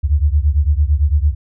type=beating tone pair; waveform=sine; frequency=70.2 / 79.1 Hz; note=C#2 / D#2; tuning=+22 / +29 cents; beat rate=8.9 Hz; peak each=-13 / -15 dBFS; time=0.03-1.35 s; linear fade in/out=20 ms; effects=none